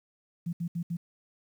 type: tone bursts at uneven times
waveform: sine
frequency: 170.5 Hz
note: F3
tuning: 41 cents flat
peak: -29 dBFS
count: 4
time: 0.46-0.53 / 0.6-0.68 / 0.75-0.83 / 0.9-0.97 s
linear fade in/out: 10 ms
effects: 10-bit